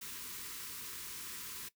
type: band-stop noise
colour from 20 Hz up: white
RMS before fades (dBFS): -45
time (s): 0.01-1.69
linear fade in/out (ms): 10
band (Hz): 480 to 930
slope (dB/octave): 96
effects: noise-tail reverb RT60 0.1 s tail -17 dB re dry